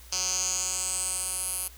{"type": "tone with band-pass filter sweep", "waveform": "10% pulse", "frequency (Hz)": 185, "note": "F#3", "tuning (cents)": 0, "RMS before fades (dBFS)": -30, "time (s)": [0.12, 1.68], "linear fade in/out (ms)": 5, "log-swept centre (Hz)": [5700, 11000], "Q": 5.4, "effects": ["added 60 Hz sine -48 dBFS peak until 1.77 s", "white hiss -52 dBFS RMS until 1.77 s"]}